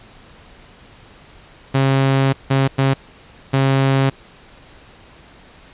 sawtooth tone bursts at uneven times, 135.2 Hz, C#3, 43 cents flat, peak -9 dBFS, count 4, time 1.74-2.33 / 2.5-2.68 / 2.78-2.94 / 3.53-4.1 s, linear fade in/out 10 ms, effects pink hiss -45 dBFS RMS until 5.73 s + resampled to 8000 Hz

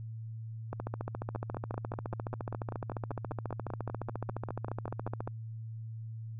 two click trains, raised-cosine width 1 ms, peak -24 / -22 dBFS, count 20 / 66, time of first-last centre 1.35-5.075 / 0.73-5.275 s, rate 5.1 / 14.3 Hz, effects added 112 Hz sine -39 dBFS peak until 6.39 s

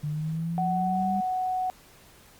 sine linear sweep, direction up, 146.83 to 198.3 Hz, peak -27 dBFS, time 0.03-1.21 s, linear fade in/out 10 ms
sine tone with pitch glide, 747 to 741.4 Hz, F#5 to F#5, +16 to +3 cents, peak -25 dBFS, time 0.58-1.7 s, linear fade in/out 0 ms, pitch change -13 cents, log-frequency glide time 0.88-1.17 s
effects pink hiss -54 dBFS RMS until 2.39 s + Opus 48 kbps

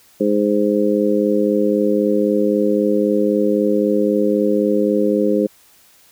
harmonic tone, 103.83 Hz, G#2, in tune, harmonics 2 / 3 / 4 / 5, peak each -19 / -19 / -19 / -19 dBFS, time 0.2-5.47 s, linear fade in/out 10 ms, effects white hiss -51 dBFS RMS until 6.11 s

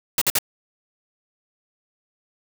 white noise bursts, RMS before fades -19 dBFS, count 3, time 0.18-0.387 s, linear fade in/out 2 ms, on 35 ms, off 51 ms, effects none

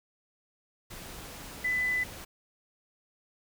sine tone in noise, 2000 Hz, B6, 21 cents sharp, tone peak -26 dBFS, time 1.64-2.04 s, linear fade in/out 10 ms, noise pink, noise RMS -44 dBFS, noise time 0.9-2.25 s, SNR +15 dB, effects none

